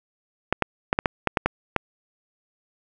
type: clicks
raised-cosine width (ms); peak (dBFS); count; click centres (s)
0.5; -4; 9; 0.526 / 0.623 / 0.929 / 0.989 / 1.058 / 1.273 / 1.372 / 1.46 / 1.763
effects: none